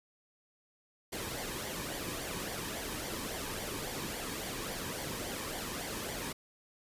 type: noise with flanger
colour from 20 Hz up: pink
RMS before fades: -39 dBFS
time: 1.12-6.33 s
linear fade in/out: 10 ms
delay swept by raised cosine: 0.75 to 1.48 ms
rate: 3.6 Hz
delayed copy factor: -0.55
effects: resampled to 32000 Hz